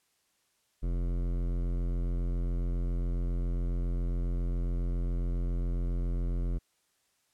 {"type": "tone with hard clipping", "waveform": "sine", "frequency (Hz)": 43.65, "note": "F1", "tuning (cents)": 0, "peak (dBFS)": -30, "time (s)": [0.82, 6.59], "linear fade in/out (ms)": 20, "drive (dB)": 16, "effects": ["white hiss -73 dBFS RMS until 7.33 s", "low-pass 11000 Hz 12 dB/octave"]}